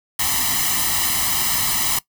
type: noise with comb filter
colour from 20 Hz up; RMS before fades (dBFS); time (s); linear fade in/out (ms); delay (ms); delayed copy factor
white; -20; 0.19-1.99; 5; 0.99; +0.8
effects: noise-tail reverb RT60 0.1 s tail -19 dB re dry